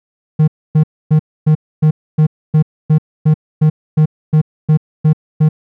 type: tone bursts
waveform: triangle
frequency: 154.5 Hz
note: D#3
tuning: 12 cents flat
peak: -4 dBFS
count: 15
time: 0.39-5.49 s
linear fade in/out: 10 ms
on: 88 ms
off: 270 ms
effects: none